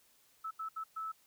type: tone bursts at uneven times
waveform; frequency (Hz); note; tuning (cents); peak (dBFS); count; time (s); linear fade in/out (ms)
sine; 1308; E6; -14; -37; 4; 0.44-0.51 / 0.59-0.69 / 0.76-0.84 / 0.96-1.12; 10
effects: white hiss -68 dBFS RMS until 1.26 s